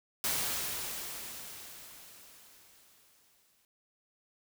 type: noise with exponential decay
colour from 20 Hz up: white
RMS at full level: -31 dBFS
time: 0.24-3.65 s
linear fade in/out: 1 ms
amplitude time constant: 740 ms
effects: none